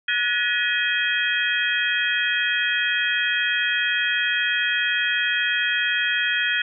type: tone cluster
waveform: sine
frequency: 1466 / 1711 / 1903 / 2512 / 3235 Hz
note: F#6 / A6 / A#6 / D#7 / G#7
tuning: -16 / -49 / +35 / +16 / -46 cents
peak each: -26 dBFS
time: 0.08-6.62 s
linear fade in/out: 5 ms
effects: none